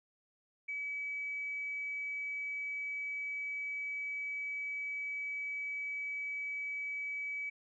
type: tone with tanh clipping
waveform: triangle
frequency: 2285 Hz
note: D7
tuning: 48 cents flat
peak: -36 dBFS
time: 0.68-7.5 s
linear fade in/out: 10 ms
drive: 3 dB
effects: resampled to 22050 Hz